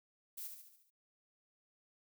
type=noise with echo; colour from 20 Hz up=violet; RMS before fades=-45 dBFS; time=0.37-0.48 s; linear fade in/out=10 ms; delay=71 ms; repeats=6; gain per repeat=-5 dB; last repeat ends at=0.906 s; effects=none